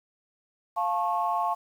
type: chord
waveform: sine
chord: F augmented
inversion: none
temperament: just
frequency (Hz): 698.5 / 873.1 / 1091.3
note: F5 / A5 / C#6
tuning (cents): 0 / -14 / -27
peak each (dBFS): -28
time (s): 0.76-1.55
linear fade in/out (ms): 20
effects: tanh soft clip ceiling -15 dBFS + 9-bit